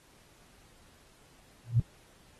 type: tone with exponential growth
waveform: sine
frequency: 117.2 Hz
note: A#2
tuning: 10 cents sharp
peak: -16 dBFS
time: 1.64-1.8 s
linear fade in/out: 5 ms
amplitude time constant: 33 ms
effects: pink hiss -61 dBFS RMS until 2.39 s + AAC 32 kbps